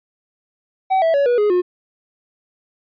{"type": "tone with pitch steps", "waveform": "triangle", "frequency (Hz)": [761, 654.9, 563.6, 485, 417.3, 359.1], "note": ["F#5", "E5", "C#5", "B4", "G#4", "F4"], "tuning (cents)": [48, -11, 29, -31, 8, 48], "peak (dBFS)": -11, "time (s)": [0.9, 1.62], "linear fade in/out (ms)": 20, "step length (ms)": 120, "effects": ["resampled to 11025 Hz"]}